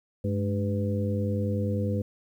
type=harmonic tone with a mistuned harmonic; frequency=100 Hz; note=G2; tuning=35 cents sharp; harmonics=1 / 2 / 3 / 4 / 5; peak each=-27 / -30 / -37 / -39 / -33 dBFS; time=0.24-2.02 s; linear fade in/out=5 ms; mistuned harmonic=2; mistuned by=+82 cents; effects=10-bit